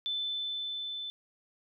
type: tone with level ramp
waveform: sine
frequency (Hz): 3520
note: A7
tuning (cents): 0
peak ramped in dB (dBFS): -30 to -36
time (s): 0.06-1.1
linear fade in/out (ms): 0
effects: none